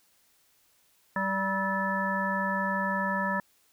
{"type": "harmonic tone with a mistuned harmonic", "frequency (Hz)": 193.7, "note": "G3", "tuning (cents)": -20, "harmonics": [1, 3, 5, 7, 9], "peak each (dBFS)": [-32, -35, -31, -36, -31], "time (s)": [1.16, 3.4], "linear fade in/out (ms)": 2, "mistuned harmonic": 7, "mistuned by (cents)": -66, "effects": ["white hiss -66 dBFS RMS until 3.72 s"]}